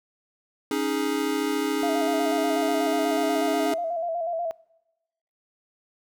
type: chord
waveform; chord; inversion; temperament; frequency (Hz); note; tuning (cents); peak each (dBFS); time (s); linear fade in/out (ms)
square; C# suspended second; none; equal; 277.2 / 311.1 / 415.3; C#4 / D#4 / G#4; 0 / 0 / 0; -29; 0.71-3.74; 2
type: tone with vibrato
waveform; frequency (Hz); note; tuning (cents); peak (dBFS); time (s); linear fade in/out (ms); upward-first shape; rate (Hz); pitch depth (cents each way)
sine; 675; E5; +41; -25; 1.83-4.51; 0; square; 8.2; 51
effects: noise-tail reverb RT60 1.0 s tail -25 dB re dry